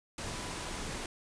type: tone in noise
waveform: sine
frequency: 987.8 Hz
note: B5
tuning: in tune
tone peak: -50 dBFS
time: 0.27-0.78 s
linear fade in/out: 2 ms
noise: pink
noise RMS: -39 dBFS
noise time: 0.18-1.06 s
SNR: -14 dB
effects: resampled to 22050 Hz